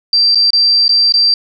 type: tone with dropouts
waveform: sine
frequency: 4699 Hz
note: D8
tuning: in tune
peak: -7 dBFS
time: 0.13-1.34 s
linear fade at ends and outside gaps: 2 ms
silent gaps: 0.348-0.355 / 0.505-0.532 / 0.881-0.892 / 1.123-1.139 s
effects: none